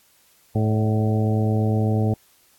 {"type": "harmonic tone with a mistuned harmonic", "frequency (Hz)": 108.4, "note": "A2", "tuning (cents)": -25, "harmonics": [1, 2, 3, 4, 5, 6, 7], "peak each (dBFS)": [-19, -24, -30, -29, -33, -35, -33], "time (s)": [0.55, 2.14], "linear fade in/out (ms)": 5, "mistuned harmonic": 5, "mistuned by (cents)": 43, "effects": ["white hiss -58 dBFS RMS until 2.58 s", "AAC 64 kbps"]}